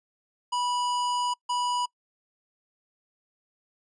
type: tone bursts at uneven times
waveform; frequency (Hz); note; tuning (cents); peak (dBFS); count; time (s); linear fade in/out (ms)
square; 980; B5; -14; -26; 2; 0.52-1.34 / 1.49-1.86; 10
effects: noise-tail reverb RT60 0.1 s tail -26 dB re dry + resampled to 22050 Hz